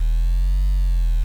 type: exponential two-way sweep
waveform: sine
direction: up then down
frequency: 39 to 47.92 to 39 Hz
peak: -12 dBFS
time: 0-1.24 s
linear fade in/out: 10 ms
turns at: 0.67 s
effects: tanh soft clip ceiling -14 dBFS + 7-bit